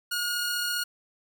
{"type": "tone pair together", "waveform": "sawtooth", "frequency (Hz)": [1434, 4337], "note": ["F6", "C#8"], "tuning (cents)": [45, -39], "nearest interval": "octave + perfect fifth", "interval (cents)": 1916, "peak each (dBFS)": [-25, -29], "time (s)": [0.11, 0.84], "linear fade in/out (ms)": 10, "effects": []}